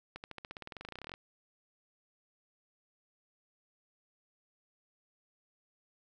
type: accelerating click train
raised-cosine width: 0.3 ms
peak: -27 dBFS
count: 23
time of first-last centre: 0.16-1.139 s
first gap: 79 ms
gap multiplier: 0.94
effects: none

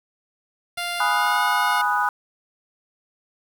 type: tone with pitch glide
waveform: 10% pulse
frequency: 698.5 to 719.8 Hz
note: F5 to F#5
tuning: 0 to -48 cents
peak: -17 dBFS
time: 0.77-1.82 s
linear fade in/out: 10 ms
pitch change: +52 cents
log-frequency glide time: 1.05-1.42 s
type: chord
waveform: sine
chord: G# minor seventh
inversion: none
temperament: equal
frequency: 830.6 / 987.8 / 1244.5 / 1480 Hz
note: G#5 / B5 / D#6 / F#6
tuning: 0 / 0 / 0 / 0 cents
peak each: -24 dBFS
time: 1-2.09 s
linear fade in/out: 2 ms
effects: 7-bit

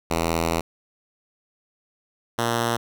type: tone pair in turn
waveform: 5% pulse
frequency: 82.9 / 117.24 Hz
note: E2 / A#2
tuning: +10 / +10 cents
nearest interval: tritone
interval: 600 cents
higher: second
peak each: -10 dBFS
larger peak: neither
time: 0.1-0.61 / 2.38-2.77 s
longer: first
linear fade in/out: 10 ms
effects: none

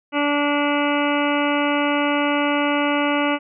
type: harmonic tone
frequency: 290 Hz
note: D4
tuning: 22 cents flat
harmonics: 1 / 2 / 3 / 4 / 5 / 7 / 8 / 9 / 10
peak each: -21 / -24 / -26 / -27 / -28 / -29 / -30 / -31 / -31 dBFS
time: 0.12-3.39 s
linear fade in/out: 50 ms
effects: none

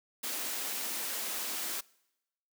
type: high-pass noise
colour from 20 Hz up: white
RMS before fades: -36 dBFS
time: 0.23-1.81 s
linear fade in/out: 10 ms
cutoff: 200 Hz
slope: 48 dB/octave
effects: noise-tail reverb RT60 0.9 s tail -24 dB re dry

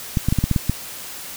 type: clicks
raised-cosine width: 5 ms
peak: -5 dBFS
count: 8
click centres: 0.172 / 0.286 / 0.325 / 0.387 / 0.44 / 0.513 / 0.562 / 0.696 s
effects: white hiss -34 dBFS RMS until 1.36 s

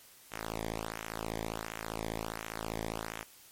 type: tone with flanger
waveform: sawtooth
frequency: 55 Hz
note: A1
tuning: in tune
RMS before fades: -39 dBFS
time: 0.31-3.24 s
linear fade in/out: 20 ms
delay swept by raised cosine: 0.21 to 0.74 ms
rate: 1.4 Hz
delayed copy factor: -1
effects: white hiss -57 dBFS RMS until 3.51 s + MP3 64 kbps

